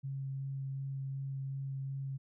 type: tone with vibrato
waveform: sine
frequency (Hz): 135.9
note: C#3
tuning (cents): -34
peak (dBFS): -36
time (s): 0.03-2.18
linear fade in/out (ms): 20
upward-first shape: sine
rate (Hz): 2.7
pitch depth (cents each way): 9
effects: none